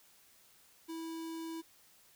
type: tone with notch filter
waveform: square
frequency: 326.8 Hz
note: E4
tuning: 15 cents flat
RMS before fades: -42 dBFS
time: 0.88-1.62 s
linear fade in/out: 20 ms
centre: 1900 Hz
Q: 1.6
effects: white hiss -64 dBFS RMS until 2.15 s